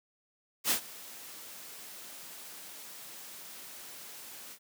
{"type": "noise with ADSR envelope", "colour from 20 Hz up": "white", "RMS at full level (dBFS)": -26, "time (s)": [0.64, 4.59], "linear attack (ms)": 64, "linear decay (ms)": 95, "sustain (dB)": -21, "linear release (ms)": 69, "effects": ["high-pass 150 Hz 12 dB/octave"]}